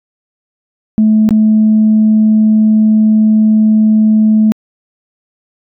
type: tone with dropouts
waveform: sine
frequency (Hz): 216.6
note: A3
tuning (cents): -27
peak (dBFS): -4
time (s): 0.98-4.52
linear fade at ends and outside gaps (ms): 0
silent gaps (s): 1.29-1.308
effects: tanh soft clip ceiling -1 dBFS